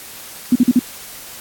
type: tone bursts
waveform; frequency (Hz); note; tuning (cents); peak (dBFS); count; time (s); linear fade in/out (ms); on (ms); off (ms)
sine; 246.9; B3; 0; -7; 4; 0.52-0.793; 5; 36; 43
effects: white hiss -35 dBFS RMS until 1.4 s + AAC 64 kbps